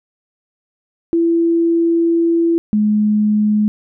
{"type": "tone pair in turn", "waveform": "sine", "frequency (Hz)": [335.1, 211.1], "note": ["E4", "G#3"], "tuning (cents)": [29, 29], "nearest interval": "minor sixth", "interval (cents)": 800, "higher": "first", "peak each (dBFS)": -11, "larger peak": "neither", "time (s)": [[1.13, 2.58], [2.73, 3.68]], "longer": "first", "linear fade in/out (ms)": 0, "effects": []}